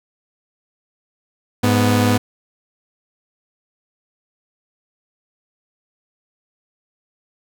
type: tone pair together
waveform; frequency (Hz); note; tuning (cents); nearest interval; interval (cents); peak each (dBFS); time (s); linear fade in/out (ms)
sawtooth; 103.96 / 246.9; G#2 / B3; +2 / 0; octave + minor third; 1498; -12; 1.63-2.18; 10
effects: none